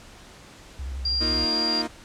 sine tone with vibrato, 66 Hz, C2, 16 cents sharp, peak -29 dBFS, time 0.79-1.45 s, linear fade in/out 5 ms, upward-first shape sine, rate 12 Hz, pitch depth 100 cents each way
sine tone, 4773 Hz, D8, 27 cents sharp, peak -22 dBFS, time 1.05-1.82 s, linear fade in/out 5 ms
sawtooth chord, Bb suspended fourth, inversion none, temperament equal, 233.1 / 311.1 / 349.2 Hz, Bb3 / Eb4 / F4, 0 / 0 / 0 cents, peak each -28 / -27 / -30 dBFS, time 1.2-1.88 s, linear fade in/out 20 ms
effects pink hiss -47 dBFS RMS until 2.04 s + low-pass 8000 Hz 12 dB/octave

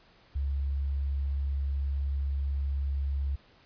sine tone, 69.3 Hz, C#2, in tune, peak -27 dBFS, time 0.35-3.36 s, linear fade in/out 10 ms, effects pink hiss -60 dBFS RMS until 3.65 s + resampled to 11025 Hz

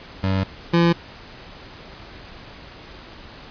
25% pulse tone pair in turn, 95.6 / 170.02 Hz, G2 / F3, -43 / -46 cents, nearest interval minor seventh, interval 997 cents, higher second, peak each -15 / -10 dBFS, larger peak second, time 0.23-0.44 / 0.73-0.93 s, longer first, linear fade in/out 10 ms, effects pink hiss -41 dBFS RMS until 3.5 s + resampled to 11025 Hz

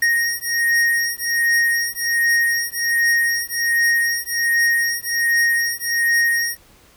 square beating tone pair, 1864.7 / 1866 Hz, A#6 / A#6, 0 / +1 cents, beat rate 1.3 Hz, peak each -20 dBFS, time 0.02-6.57 s, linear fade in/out 5 ms, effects pink hiss -51 dBFS RMS until 6.96 s

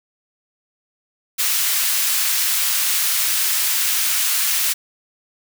white high-pass noise, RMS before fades -19 dBFS, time 1.38-4.74 s, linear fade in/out 20 ms, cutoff 1500 Hz, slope 12 dB/octave, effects none

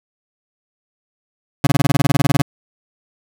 30% pulse tone bursts, 140.3 Hz, C#3, 21 cents sharp, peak -7 dBFS, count 16, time 1.64-2.42 s, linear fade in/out 5 ms, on 30 ms, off 20 ms, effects none

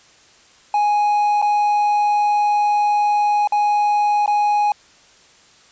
triangle tone with dropouts, 830.6 Hz, G#5, in tune, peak -12 dBFS, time 0.74-4.72 s, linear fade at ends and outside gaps 2 ms, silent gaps 1.417-1.424 / 3.474-3.522 / 4.261-4.277 s, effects white hiss -50 dBFS RMS until 5.71 s + resampled to 16000 Hz

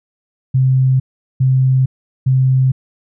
sine tone bursts, 130.81 Hz, C3, in tune, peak -9 dBFS, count 3, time 0.54-2.72 s, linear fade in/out 10 ms, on 460 ms, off 400 ms, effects none

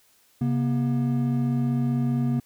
triangle tone pair together, 134.73 / 239.3 Hz, C#3 / A#3, -49 / +46 cents, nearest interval minor seventh, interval 995 cents, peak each -22 dBFS, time 0.41-2.4 s, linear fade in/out 5 ms, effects white hiss -61 dBFS RMS until 2.45 s

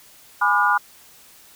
sine chord, G# diminished seventh, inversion none, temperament just, 830.6 / 996.7 / 1196.1 / 1435.3 Hz, G#5 / B5 / D6 / F6, 0 / +16 / +31 / +47 cents, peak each -22 / -21 / -21 / -19 dBFS, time 0.41-0.78 s, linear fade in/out 10 ms, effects white hiss -49 dBFS RMS until 1.55 s

